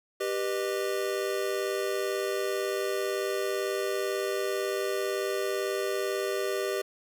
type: chord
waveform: square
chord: G augmented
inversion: none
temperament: just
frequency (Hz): 392 / 490 / 612.5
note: G4 / B4 / D#5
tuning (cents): 0 / -14 / -27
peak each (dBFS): -31 / -35 / -35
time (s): 0.2-6.82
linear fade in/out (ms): 10
effects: none